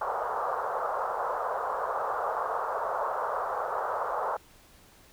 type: band-pass noise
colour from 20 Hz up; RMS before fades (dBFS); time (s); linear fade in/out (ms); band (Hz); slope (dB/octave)
white; -31; 0.01-4.37; 5; 460 to 1300; 48
effects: pink hiss -57 dBFS RMS until 5.12 s